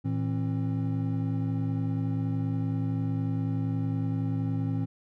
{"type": "tone cluster", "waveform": "triangle", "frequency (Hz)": [112.5, 163.2, 267.3], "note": ["A2", "E3", "C4"], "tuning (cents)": [39, -17, 37], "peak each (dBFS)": [-27, -30, -30], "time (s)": [0.04, 4.86], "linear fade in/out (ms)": 20, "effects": []}